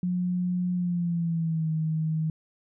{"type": "tone with pitch glide", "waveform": "sine", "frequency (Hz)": [179.5, 158.08], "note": ["F3", "D#3"], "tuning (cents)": [48, 28], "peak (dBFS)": -24, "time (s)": [0.03, 2.3], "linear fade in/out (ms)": 2, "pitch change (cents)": -220, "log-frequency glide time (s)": [0.74, 1.7], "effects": []}